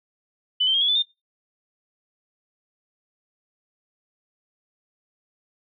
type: tone with pitch steps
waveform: sine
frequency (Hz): 3000 / 3117 / 3238 / 3363 / 3494 / 3630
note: F#7 / G7 / G#7 / G#7 / A7 / A#7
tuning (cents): +23 / -11 / -45 / +21 / -13 / -47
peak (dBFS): -17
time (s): 0.6-1.026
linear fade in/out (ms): 10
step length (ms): 71
effects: noise-tail reverb RT60 0.2 s tail -17 dB re dry